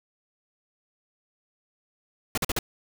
pink noise bursts, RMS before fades -26 dBFS, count 4, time 2.35-2.589 s, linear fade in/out 2 ms, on 26 ms, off 45 ms, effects none

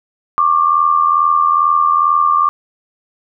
sine tone pair together, 1101 / 1183.3 Hz, C#6 / D6, -12 / +13 cents, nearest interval minor second, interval 125 cents, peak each -14 / -11 dBFS, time 0.38-2.49 s, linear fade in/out 0 ms, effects none

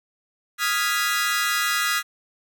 sawtooth chord, F half-diminished seventh, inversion third, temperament equal, 1244.5 / 1396.9 / 1661.2 / 1975.5 Hz, Eb6 / F6 / Ab6 / Cb7, 0 / 0 / 0 / 0 cents, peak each -23 dBFS, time 0.58-2.03 s, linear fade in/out 50 ms, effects none

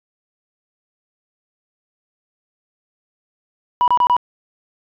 sine tone bursts, 978 Hz, B5, 17 cents flat, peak -9 dBFS, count 4, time 3.81-4.166 s, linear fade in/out 0 ms, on 68 ms, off 28 ms, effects tanh soft clip ceiling -9 dBFS

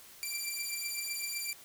10% pulse beating tone pair, 2349 / 2356.9 Hz, D7 / D7, 0 / +6 cents, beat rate 7.9 Hz, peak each -30 / -28 dBFS, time 0.23-1.53 s, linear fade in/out 0 ms, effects white hiss -54 dBFS RMS until 1.64 s

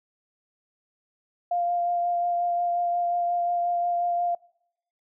sine tone with vibrato, 698.5 Hz, F5, in tune, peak -22 dBFS, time 1.51-4.35 s, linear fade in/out 5 ms, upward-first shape sine, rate 5.6 Hz, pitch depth 12 cents each way, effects noise-tail reverb RT60 0.8 s tail -25 dB re dry

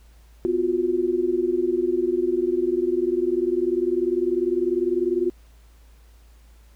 sine tone cluster, 251 / 348 / 368.1 Hz, B3 / F4 / F#4, +28 / -6 / -9 cents, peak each -31 / -22 / -23 dBFS, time 0.45-5.3 s, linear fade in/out 0 ms, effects added 56 Hz sine -48 dBFS peak until 6.75 s + pink hiss -60 dBFS RMS until 6.75 s

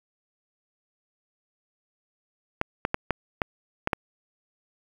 clicks, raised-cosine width 0.5 ms, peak -8 dBFS, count 7, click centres 2.614 / 2.851 / 2.944 / 3.107 / 3.418 / 3.874 / 3.932 s, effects 7-bit

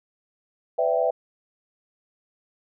sine chord, E minor seventh, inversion second, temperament equal with one note detuned, 503.1 / 587.3 / 659.3 / 784 Hz, B4 / D5 / E5 / G5, +32 / 0 / 0 / 0 cents, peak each -24 / -27 / -23 / -28 dBFS, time 0.78-1.11 s, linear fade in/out 10 ms, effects none

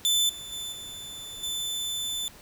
sawtooth tone with level steps, 3520 Hz, A7, in tune, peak -18 / -35 / -30 / -35 / -26 dBFS, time 0.05-2.28 s, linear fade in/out 0 ms, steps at 0.29 / 0.52 / 0.72 / 1.43 s, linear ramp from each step 5 ms, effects pink hiss -50 dBFS RMS until 2.41 s

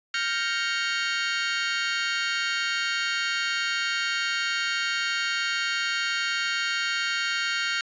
25% pulse chord, G half-diminished seventh, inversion third, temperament equal, 1396.9 / 1568 / 1864.7 / 2217 Hz, F6 / G6 / Bb6 / Db7, 0 / 0 / 0 / 0 cents, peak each -25 / -27 / -28 / -28 dBFS, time 0.14-7.81 s, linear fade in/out 2 ms, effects resampled to 16000 Hz + 8-bit

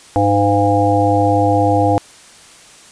harmonic tone with a mistuned harmonic, 101.8 Hz, G#2, 34 cents flat, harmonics 1 / 3 / 5 / 7 / 8, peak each -17 / -17 / -17 / -17 / -17 dBFS, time 0.16-1.98 s, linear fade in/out 0 ms, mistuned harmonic 7, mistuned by -36 cents, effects white hiss -42 dBFS RMS until 2.91 s + resampled to 22050 Hz

